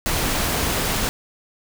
pink noise, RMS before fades -22 dBFS, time 0.06-1.09 s, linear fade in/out 0 ms, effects none

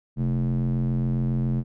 square tone with band-pass filter, 43.65 Hz, F1, in tune, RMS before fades -24 dBFS, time 0.16-1.64 s, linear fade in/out 50 ms, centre 170 Hz, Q 4.8, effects none

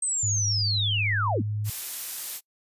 sine linear sweep, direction down, 8370 to 155.56 Hz, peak -24 dBFS, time 0.02-1.42 s, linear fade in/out 5 ms
sine tone with pitch glide, 102.9 to 105.37 Hz, G#2 to G#2, -16 to +26 cents, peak -26 dBFS, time 0.23-1.7 s, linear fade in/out 5 ms, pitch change +42 cents, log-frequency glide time 1.14-1.42 s
blue noise, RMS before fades -32 dBFS, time 1.64-2.41 s, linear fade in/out 50 ms
effects noise-tail reverb RT60 0.1 s tail -25 dB re dry + resampled to 32000 Hz

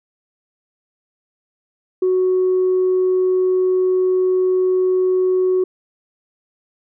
sine tone, 370 Hz, F#4, in tune, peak -12 dBFS, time 2.02-5.64 s, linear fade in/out 5 ms, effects tanh soft clip ceiling -10 dBFS

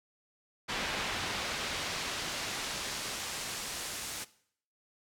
brown noise with band-pass filter sweep, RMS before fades -37 dBFS, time 0.68-4.25 s, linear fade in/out 20 ms, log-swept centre 3100 to 9100 Hz, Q 0.71, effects noise-tail reverb RT60 0.6 s tail -18 dB re dry

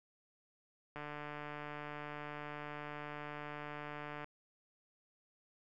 click train, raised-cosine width 0.5 ms, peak -30 dBFS, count 487, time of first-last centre 0.96-4.244 s, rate 148 Hz, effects none

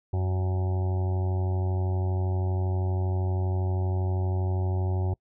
harmonic tone, 92.6 Hz, F#2, 2 cents sharp, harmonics 1 / 2 / 3 / 4 / 6 / 7 / 8 / 9 / 10, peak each -24 / -40 / -45 / -36 / -45 / -45 / -43 / -44 / -51 dBFS, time 0.13-5.14 s, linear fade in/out 5 ms, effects noise-tail reverb RT60 0.1 s tail -25 dB re dry

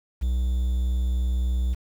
triangle tone with quantisation, 61.74 Hz, B1, in tune, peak -19 dBFS, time 0.21-1.75 s, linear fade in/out 20 ms, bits 8, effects none

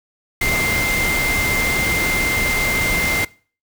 sine tone in noise, 2093 Hz, C7, in tune, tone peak -18 dBFS, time 0.41-3.25 s, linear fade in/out 5 ms, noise pink, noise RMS -22 dBFS, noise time 0.41-3.25 s, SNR +1 dB, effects noise-tail reverb RT60 0.4 s tail -22 dB re dry

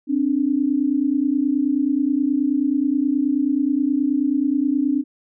sine tone pair together, 264.3 / 293.7 Hz, C4 / D4, +18 / 0 cents, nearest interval major second, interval 182 cents, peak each -20 / -19 dBFS, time 0.07-5.04 s, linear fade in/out 50 ms, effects none

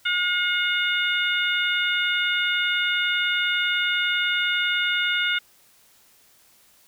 harmonic tone, 718 Hz, F5, 48 cents sharp, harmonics 2 / 3 / 4 / 5, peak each -24 / -26 / -27 / -28 dBFS, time 0.05-5.39 s, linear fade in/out 10 ms, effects white hiss -57 dBFS RMS until 6.87 s

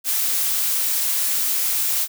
blue noise, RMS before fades -21 dBFS, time 0.04-2.08 s, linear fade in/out 50 ms, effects none

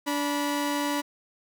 sawtooth tone pair together, 290 / 974 Hz, D4 / B5, -22 / -24 cents, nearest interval octave + major sixth, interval 2098 cents, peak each -23 / -27 dBFS, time 0.06-1.02 s, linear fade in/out 20 ms, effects none

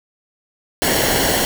pink noise with comb filter, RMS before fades -17 dBFS, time 0.82-1.45 s, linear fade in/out 0 ms, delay 0.81 ms, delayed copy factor -0.6, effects none

